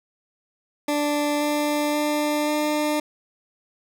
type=tone with pitch steps; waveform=20% pulse; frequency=293.7 / 295.9 / 298.1 / 300.4 Hz; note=D4 / D4 / D4 / D4; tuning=0 / +13 / +26 / +39 cents; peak=-16 dBFS; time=0.88-3 s; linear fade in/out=5 ms; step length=530 ms; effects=none